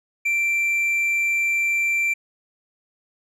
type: tone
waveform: triangle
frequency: 2351 Hz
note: D7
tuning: 1 cent sharp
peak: -17 dBFS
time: 0.25-2.14 s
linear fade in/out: 10 ms
effects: resampled to 32000 Hz